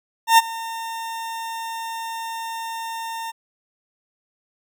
40% pulse tone with ADSR envelope, 910 Hz, A#5, 42 cents flat, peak -7 dBFS, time 0.27-3.32 s, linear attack 110 ms, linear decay 27 ms, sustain -20 dB, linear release 22 ms, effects none

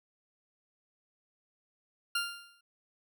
20% pulse tone with exponential decay, 1396.9 Hz, F6, in tune, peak -22 dBFS, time 2.15-2.61 s, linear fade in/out 5 ms, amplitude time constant 100 ms, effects none

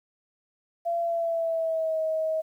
sine tone with pitch glide, 681 to 635.4 Hz, F5 to D#5, -44 to +36 cents, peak -24 dBFS, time 0.85-2.42 s, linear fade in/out 20 ms, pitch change -120 cents, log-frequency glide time 1.01-2 s, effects 10-bit

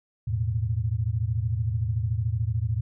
sine chord, E suspended fourth, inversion none, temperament equal, 82.41 / 110 / 123.47 Hz, E2 / A2 / B2, 0 / 0 / 0 cents, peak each -30 / -25 / -31 dBFS, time 0.27-2.81 s, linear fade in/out 10 ms, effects none

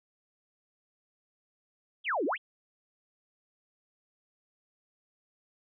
sine exponential two-way sweep, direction down then up, 3516 to 260.9 to 3516 Hz, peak -27 dBFS, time 2.04-2.38 s, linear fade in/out 50 ms, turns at 2.25 s, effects none

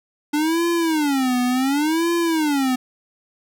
square tone with vibrato, 290.7 Hz, D4, 18 cents flat, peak -18 dBFS, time 0.33-2.76 s, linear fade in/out 10 ms, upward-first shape sine, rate 0.69 Hz, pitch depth 280 cents each way, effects none

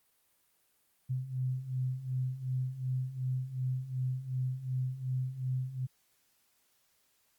sine beating tone pair, 127 / 129.7 Hz, B2 / C3, +49 / -15 cents, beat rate 2.7 Hz, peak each -37 / -33 dBFS, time 1.09-5.87 s, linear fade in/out 20 ms, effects white hiss -72 dBFS RMS until 7.38 s + Opus 32 kbps

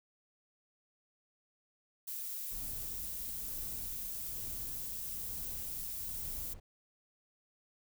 violet noise, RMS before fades -41 dBFS, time 2.07-6.54 s, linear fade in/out 10 ms
brown noise with tremolo, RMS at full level -49 dBFS, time 2.51-6.6 s, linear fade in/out 5 ms, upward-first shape sine, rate 1.1 Hz, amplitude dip 50%
effects none

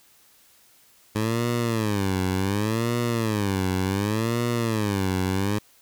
15% pulse tone with vibrato, 105.4 Hz, G#2, 26 cents sharp, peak -16 dBFS, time 1.15-5.59 s, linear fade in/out 10 ms, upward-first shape sine, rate 0.68 Hz, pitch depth 220 cents each way, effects white hiss -57 dBFS RMS until 5.81 s

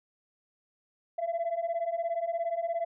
sine beating tone pair, 664 / 681 Hz, E5 / F5, +12 / -44 cents, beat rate 17 Hz, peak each -31 / -29 dBFS, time 1.18-2.85 s, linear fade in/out 10 ms, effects tanh soft clip ceiling -25 dBFS

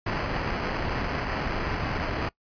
pink noise with sample-and-hold, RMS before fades -29 dBFS, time 0.06-2.29 s, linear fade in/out 5 ms, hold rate 3675 Hz, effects noise-tail reverb RT60 0.1 s tail -22 dB re dry + resampled to 11025 Hz

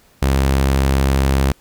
sawtooth tone, 67.5 Hz, C#2, 45 cents flat, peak -9 dBFS, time 0.22-1.52 s, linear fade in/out 5 ms, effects pink hiss -53 dBFS RMS until 1.6 s

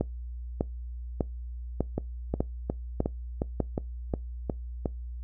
two click trains, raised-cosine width 2 ms, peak -14 / -12 dBFS, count 9 / 7, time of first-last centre 1.98-4.858 / 0.01-3.603 s, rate 2.78 / 1.67 Hz, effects noise-tail reverb RT60 0.2 s tail -24 dB re dry + added 60 Hz sine -35 dBFS peak until 5.23 s

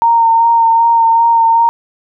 sine tone with vibrato, 920 Hz, A#5, 23 cents flat, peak -6 dBFS, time 0.02-1.69 s, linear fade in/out 0 ms, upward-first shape sine, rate 2.6 Hz, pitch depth 19 cents each way, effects none

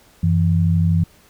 sine tone pair together, 92.77 / 165.3 Hz, F#2 / E3, +5 / +5 cents, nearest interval minor seventh, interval 1000 cents, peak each -16 dBFS, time 0.23-1.04 s, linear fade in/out 5 ms, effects pink hiss -52 dBFS RMS until 1.29 s

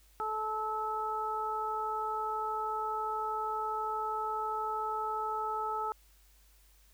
harmonic tone, 433.8 Hz, A4, 25 cents flat, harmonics 1 / 2 / 3, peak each -40 / -35 / -35 dBFS, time 0.2-5.92 s, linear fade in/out 0 ms, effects added 50 Hz sine -61 dBFS peak until 6.93 s + white hiss -66 dBFS RMS until 6.93 s

